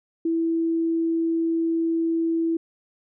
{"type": "tone", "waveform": "sine", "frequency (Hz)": 329.6, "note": "E4", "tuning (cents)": 0, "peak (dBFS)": -20, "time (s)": [0.25, 2.57], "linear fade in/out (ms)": 5, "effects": []}